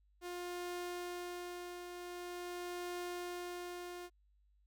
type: tone with tremolo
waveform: sawtooth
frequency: 354 Hz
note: F4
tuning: 23 cents sharp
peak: -36 dBFS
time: 0.21-4.1 s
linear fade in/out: 50 ms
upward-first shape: triangle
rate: 0.45 Hz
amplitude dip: 50%
effects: added 50 Hz sine -68 dBFS peak until 4.66 s